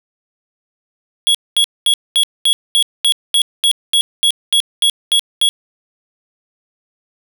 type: tone bursts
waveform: square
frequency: 3339 Hz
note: G#7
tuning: 9 cents sharp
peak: -10 dBFS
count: 15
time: 1.27-5.49 s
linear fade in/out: 0 ms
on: 76 ms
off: 220 ms
effects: none